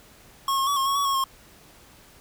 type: tone with pitch steps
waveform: square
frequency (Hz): 1091 / 1078 / 1136 / 1076 / 1104 / 1128 / 1097 / 1073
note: C#6 / C#6 / C#6 / C6 / C#6 / C#6 / C#6 / C6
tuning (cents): -28 / -49 / +42 / +48 / -7 / +30 / -18 / +43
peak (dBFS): -22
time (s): 0.48-1.24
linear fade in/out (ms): 2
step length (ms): 95
effects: pink hiss -52 dBFS RMS until 2.2 s